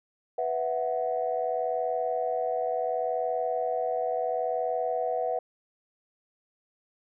sine chord, B suspended fourth, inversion none, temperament equal, 493.9 / 659.3 / 740 Hz, B4 / E5 / F#5, 0 / 0 / 0 cents, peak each -30 dBFS, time 0.38-5.39 s, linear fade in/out 5 ms, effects tanh soft clip ceiling -16 dBFS

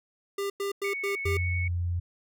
square tone bursts, 398.8 Hz, G4, 30 cents sharp, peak -29 dBFS, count 5, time 0.38-1.372 s, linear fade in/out 5 ms, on 120 ms, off 98 ms
sine tone with vibrato, 2216 Hz, C#7, 1 cent flat, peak -31 dBFS, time 0.84-1.68 s, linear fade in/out 5 ms, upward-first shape square, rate 10 Hz, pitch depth 8 cents each way
sine tone, 87.31 Hz, F2, in tune, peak -26 dBFS, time 1.25-2 s, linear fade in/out 10 ms
effects none

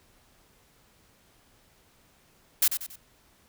blue noise with echo, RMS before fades -21 dBFS, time 2.62-2.68 s, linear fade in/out 5 ms, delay 93 ms, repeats 3, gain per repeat -8 dB, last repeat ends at 2.959 s, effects pink hiss -62 dBFS RMS until 3.48 s

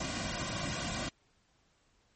pink noise with comb filter, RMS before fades -36 dBFS, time 0-1.09 s, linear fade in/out 5 ms, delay 2.3 ms, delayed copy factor -0.8, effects pink hiss -71 dBFS RMS until 2.15 s + MP3 32 kbps

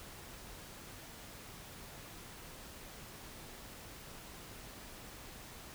silence, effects pink hiss -51 dBFS RMS until 5.74 s

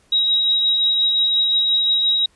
sine tone with tremolo, 3822 Hz, A#7, 43 cents sharp, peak -13 dBFS, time 0.12-2.26 s, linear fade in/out 5 ms, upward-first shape triangle, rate 5.7 Hz, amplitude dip 30%, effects pink hiss -58 dBFS RMS until 2.35 s + resampled to 24000 Hz

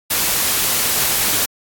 white noise, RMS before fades -17 dBFS, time 0.1-1.46 s, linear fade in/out 10 ms, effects AAC 64 kbps

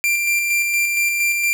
45% pulse tone with tremolo, 2371 Hz, D7, 16 cents sharp, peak -15 dBFS, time 0.04-1.53 s, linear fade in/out 0 ms, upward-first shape square, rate 4.3 Hz, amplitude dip 30%, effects none

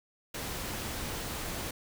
pink noise, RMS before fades -37 dBFS, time 0.34-1.71 s, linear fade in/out 5 ms, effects none

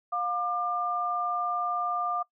sine tone pair together, 710 / 1196.5 Hz, F5 / D6, +28 / +32 cents, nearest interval major sixth, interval 904 cents, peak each -31 / -28 dBFS, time 0.12-2.23 s, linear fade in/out 10 ms, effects noise-tail reverb RT60 0.1 s tail -23 dB re dry

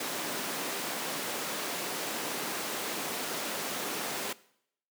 pink high-pass noise, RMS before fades -35 dBFS, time 0-4.33 s, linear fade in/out 5 ms, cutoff 250 Hz, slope 12 dB/octave, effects noise-tail reverb RT60 0.7 s tail -20 dB re dry + high-pass 150 Hz 12 dB/octave

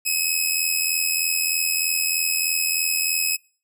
10% pulse tone with amplitude modulation, 2558 Hz, D#7, 47 cents sharp, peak -9 dBFS, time 0.05-3.37 s, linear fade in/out 20 ms, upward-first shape sine, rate 83.2 Hz, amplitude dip 55%, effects noise-tail reverb RT60 0.4 s tail -26 dB re dry

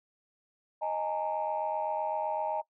sine chord, D# suspended fourth, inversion none, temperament equal with one note detuned, 622.3 / 830.6 / 918.4 Hz, D#5 / G#5 / A#5, 0 / 0 / -26 cents, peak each -33 dBFS, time 0.81-2.62 s, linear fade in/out 20 ms, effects noise-tail reverb RT60 0.1 s tail -20 dB re dry + tanh soft clip ceiling -22 dBFS

